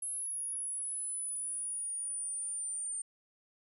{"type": "linear sweep", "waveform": "sine", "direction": "down", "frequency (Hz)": [10650, 8930], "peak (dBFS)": -35, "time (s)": [0.02, 3.02], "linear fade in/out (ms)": 5, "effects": []}